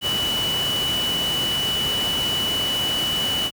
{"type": "tone in noise", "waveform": "sine", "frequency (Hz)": 2960, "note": "F#7", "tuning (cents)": 0, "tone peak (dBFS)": -21, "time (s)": [0.01, 3.51], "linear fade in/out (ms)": 50, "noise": "pink", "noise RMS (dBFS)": -28, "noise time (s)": [0.01, 3.51], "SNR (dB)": 4, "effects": ["high-pass 80 Hz 12 dB/octave"]}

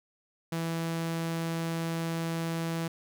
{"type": "tone", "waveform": "sawtooth", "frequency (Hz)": 165.2, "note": "E3", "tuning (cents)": 4, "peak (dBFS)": -26, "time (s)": [0.52, 2.88], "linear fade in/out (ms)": 5, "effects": []}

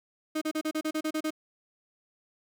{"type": "tone bursts", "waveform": "35% pulse", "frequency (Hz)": 311.1, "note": "D#4", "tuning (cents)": 0, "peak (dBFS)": -26, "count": 10, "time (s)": [0.35, 1.306], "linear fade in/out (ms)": 10, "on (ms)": 65, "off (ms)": 34, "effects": []}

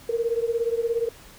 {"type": "beating tone pair", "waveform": "sine", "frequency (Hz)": [458.2, 475.2], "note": ["A#4", "A#4"], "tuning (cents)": [-30, 33], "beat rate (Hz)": 17, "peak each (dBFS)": [-24, -26], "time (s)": [0.09, 1.09], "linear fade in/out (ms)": 5, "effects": ["pink hiss -48 dBFS RMS until 1.38 s"]}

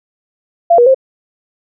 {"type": "tone with pitch steps", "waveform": "sine", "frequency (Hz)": [684, 481.1, 529], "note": ["F5", "B4", "C5"], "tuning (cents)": [-36, -45, 19], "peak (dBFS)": -4, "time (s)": [0.7, 0.946], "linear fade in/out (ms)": 10, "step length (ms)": 82, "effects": []}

